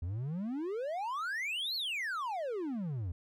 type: exponential two-way sweep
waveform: triangle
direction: up then down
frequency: 80 to 4435 to 80 Hz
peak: -32 dBFS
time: 0.02-3.12 s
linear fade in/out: 5 ms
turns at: 1.75 s
effects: none